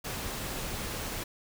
pink noise, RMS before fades -36 dBFS, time 0.04-1.24 s, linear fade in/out 10 ms, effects none

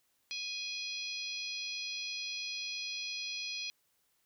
harmonic tone, 831 Hz, G#5, 1 cent sharp, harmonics 3 / 4 / 5 / 6 / 7, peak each -41 / -44 / -42 / -45 / -49 dBFS, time 0.31-3.7 s, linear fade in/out 0 ms, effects white hiss -75 dBFS RMS until 4.25 s

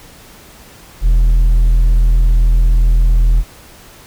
sine tone with hard clipping, 41.24 Hz, E1, 2 cents sharp, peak -8 dBFS, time 1.01-3.44 s, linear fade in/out 50 ms, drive 3 dB, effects pink hiss -40 dBFS RMS until 4.06 s

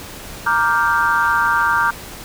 sine chord, G minor seventh, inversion first, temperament equal with one note detuned, 932.3 / 1174.7 / 1402.6 / 1568 Hz, Bb5 / D6 / F6 / G6, 0 / 0 / +7 / 0 cents, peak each -19 dBFS, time 0.46-1.91 s, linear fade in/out 10 ms, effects pink hiss -34 dBFS RMS until 2.24 s

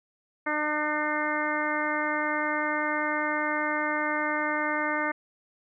harmonic tone, 301.7 Hz, D4, 47 cents sharp, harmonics 1 / 2 / 3 / 4 / 5 / 6 / 7, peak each -33 / -33 / -33 / -33 / -33 / -33 / -33 dBFS, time 0.46-5.12 s, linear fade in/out 10 ms, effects none

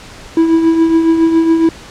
triangle tone with tremolo, 327.4 Hz, E4, 12 cents flat, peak -3 dBFS, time 0.37-1.69 s, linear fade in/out 2 ms, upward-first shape triangle, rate 7.2 Hz, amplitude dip 55%, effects pink hiss -34 dBFS RMS until 1.9 s + low-pass 7000 Hz 12 dB/octave

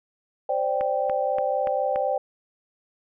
sine chord, C suspended second, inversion none, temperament equal, 523.3 / 587.3 / 784 Hz, C5 / D5 / G5, 0 / 0 / 0 cents, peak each -26 dBFS, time 0.49-2.18 s, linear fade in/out 5 ms
click train, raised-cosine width 0.5 ms, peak -19 dBFS, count 5, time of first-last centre 0.81-1.959 s, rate 3.48 Hz
effects none

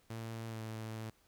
sawtooth tone with pitch glide, 113.4 to 110.81 Hz, A#2 to A2, -47 to +13 cents, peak -37 dBFS, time 0.1-1.1 s, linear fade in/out 5 ms, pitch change -40 cents, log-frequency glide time 0.49-0.58 s, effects pink hiss -70 dBFS RMS until 1.27 s

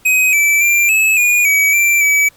square tone with pitch steps, 2520 / 2317 / 2374 / 2594 / 2441 / 2274 / 2351 / 2288 Hz, D#7 / D7 / D7 / E7 / D#7 / C#7 / D7 / D7, +21 / -24 / +18 / -28 / -34 / +44 / +1 / -46 cents, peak -10 dBFS, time 0.05-2.29 s, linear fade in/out 10 ms, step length 280 ms, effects pink hiss -49 dBFS RMS until 2.36 s

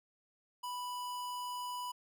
square tone, 987.8 Hz, B5, in tune, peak -39 dBFS, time 0.63-1.92 s, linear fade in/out 10 ms, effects none

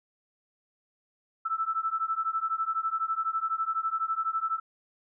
sine beating tone pair, 1314 / 1326 Hz, E6 / E6, -6 / +10 cents, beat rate 12 Hz, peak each -30 dBFS, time 1.45-4.6 s, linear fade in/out 10 ms, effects none

